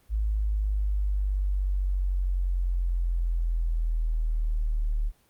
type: exponential sweep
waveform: sine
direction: down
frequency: 53.3 to 37.28 Hz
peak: -23 dBFS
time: 0.09-5.12 s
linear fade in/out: 50 ms
effects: pink hiss -64 dBFS RMS until 5.29 s + Opus 32 kbps